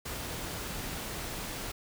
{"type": "noise", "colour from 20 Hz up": "pink", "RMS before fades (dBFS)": -38, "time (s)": [0.05, 1.72], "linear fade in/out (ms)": 10, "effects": []}